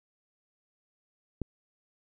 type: click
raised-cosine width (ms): 3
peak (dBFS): -19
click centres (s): 1.417
effects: none